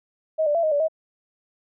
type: tone with pitch steps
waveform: sine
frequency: 632 / 589 / 673 / 624 / 577 / 637 Hz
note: D#5 / D5 / E5 / D#5 / D5 / D#5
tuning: +27 / +5 / +36 / +5 / -31 / +41 cents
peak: -18 dBFS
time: 0.38-0.884 s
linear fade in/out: 20 ms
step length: 84 ms
effects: none